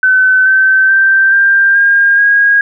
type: tone with pitch steps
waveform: sine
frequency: 1519 / 1542 / 1565.3 / 1589 / 1613 / 1637.5 Hz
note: F#6 / G6 / G6 / G6 / G6 / G#6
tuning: +45 / -29 / -3 / +23 / +49 / -25 cents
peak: -5 dBFS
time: 0.03-2.61 s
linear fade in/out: 2 ms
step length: 430 ms
effects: none